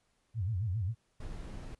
sine tone with vibrato, 100.7 Hz, G2, 47 cents sharp, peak -30 dBFS, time 0.34-0.95 s, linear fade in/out 50 ms, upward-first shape sine, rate 7.4 Hz, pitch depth 250 cents each way
brown noise, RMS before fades -42 dBFS, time 1.2-1.75 s, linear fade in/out 5 ms
effects pink hiss -75 dBFS RMS until 1.79 s + resampled to 24000 Hz

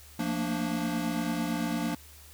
square chord, Bb major seventh, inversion second, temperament equal with one note detuned, 174.61 / 224.1 / 233.1 / 293.7 Hz, F3 / A3 / Bb3 / D4, 0 / +32 / 0 / 0 cents, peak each -35 / -37 / -34 / -34 dBFS, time 0.19-1.95 s, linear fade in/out 5 ms, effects added 74 Hz sine -52 dBFS peak until 2.33 s + white hiss -53 dBFS RMS until 2.33 s

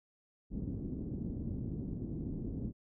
white low-pass noise, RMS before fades -39 dBFS, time 0.5-2.73 s, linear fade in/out 50 ms, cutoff 280 Hz, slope 24 dB/octave, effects none

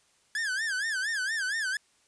45% pulse tone with vibrato, 1655 Hz, G#6, 6 cents flat, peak -28 dBFS, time 0.35-1.77 s, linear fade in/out 2 ms, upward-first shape sine, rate 4.3 Hz, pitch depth 180 cents each way, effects white hiss -66 dBFS RMS until 2.07 s + resampled to 22050 Hz

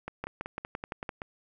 two click trains, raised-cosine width 0.5 ms, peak -19 / -21 dBFS, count 6 / 7, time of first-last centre 0.24-1.092 / 0.08-1.219 s, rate 5.87 / 5.27 Hz, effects none

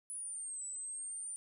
sine linear two-way sweep, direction down then up, 10000 to 7902 to 9190 Hz, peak -40 dBFS, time 0.1-1.36 s, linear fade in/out 0 ms, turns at 0.65 s, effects none

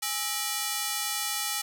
5% pulse ring-modulated tone, 1067 Hz, C6, 34 cents sharp, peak -13 dBFS, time 0.02-1.62 s, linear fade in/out 10 ms, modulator 240 Hz, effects none

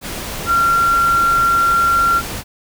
sine tone in noise, 1374 Hz, F6, 29 cents flat, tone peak -11 dBFS, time 0.46-2.22 s, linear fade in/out 50 ms, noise pink, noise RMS -26 dBFS, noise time 0.01-2.44 s, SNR +12 dB, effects none

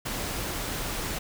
pink noise, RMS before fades -32 dBFS, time 0.05-1.19 s, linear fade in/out 10 ms, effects none

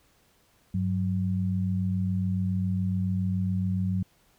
sine tone pair together, 98 / 185.15 Hz, G2 / F#3, 0 / +1 cents, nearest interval major seventh, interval 1101 cents, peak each -27 dBFS, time 0.74-4.03 s, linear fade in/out 5 ms, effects pink hiss -64 dBFS RMS until 4.38 s

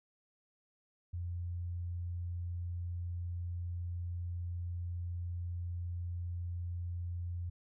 sine tone, 87.31 Hz, F2, in tune, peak -36 dBFS, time 1.13-7.5 s, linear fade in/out 10 ms, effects none

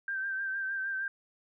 sine tone with vibrato, 1568 Hz, G6, in tune, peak -31 dBFS, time 0.08-1.08 s, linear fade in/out 2 ms, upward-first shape sine, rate 6.5 Hz, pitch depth 36 cents each way, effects none

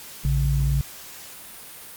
sine tone pair together, 57.53 / 138.59 Hz, A#1 / C#3, -22 / 0 cents, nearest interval octave + minor third, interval 1522 cents, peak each -21 dBFS, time 0.25-0.81 s, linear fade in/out 0 ms, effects white hiss -41 dBFS RMS until 1.96 s + Opus 48 kbps

